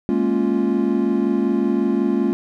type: chord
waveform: triangle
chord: Bb minor seventh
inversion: third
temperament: equal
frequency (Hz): 207.7 / 233.1 / 277.2 / 349.2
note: Ab3 / Bb3 / Db4 / F4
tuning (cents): 0 / 0 / 0 / 0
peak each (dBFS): -20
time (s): 0.09-2.33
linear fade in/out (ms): 0
effects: none